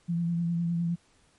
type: tone with vibrato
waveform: sine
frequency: 170 Hz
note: F3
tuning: 46 cents flat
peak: -25 dBFS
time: 0.08-0.96 s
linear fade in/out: 20 ms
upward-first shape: triangle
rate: 9.8 Hz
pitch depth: 32 cents each way
effects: pink hiss -64 dBFS RMS until 1.38 s + MP3 48 kbps